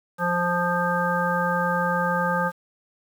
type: harmonic tone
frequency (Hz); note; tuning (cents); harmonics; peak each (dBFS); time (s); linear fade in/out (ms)
175.3; F3; +7; 1 / 3 / 5 / 7 / 9; -27 / -27 / -27 / -27 / -27; 0.18-2.52; 50
effects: 8-bit